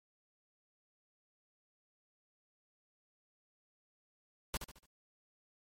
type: noise with echo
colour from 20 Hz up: pink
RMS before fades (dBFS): -36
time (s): 4.54-4.57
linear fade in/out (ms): 0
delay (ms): 72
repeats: 4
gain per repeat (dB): -8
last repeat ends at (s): 4.858
effects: MP3 64 kbps